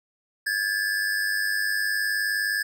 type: tone pair together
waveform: square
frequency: 1632 / 1731.6 Hz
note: G#6 / A6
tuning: -31 / -28 cents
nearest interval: minor second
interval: 103 cents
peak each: -27 dBFS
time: 0.46-2.63 s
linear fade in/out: 10 ms
effects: none